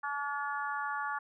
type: harmonic tone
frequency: 286 Hz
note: D4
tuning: 46 cents flat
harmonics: 3 / 4 / 5 / 6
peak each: -38 / -37 / -38 / -41 dBFS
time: 0.03-1.19 s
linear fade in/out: 10 ms
effects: none